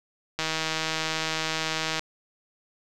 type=click train; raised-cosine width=0.2 ms; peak=-10 dBFS; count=256; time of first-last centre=0.39-1.994 s; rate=159 Hz; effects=none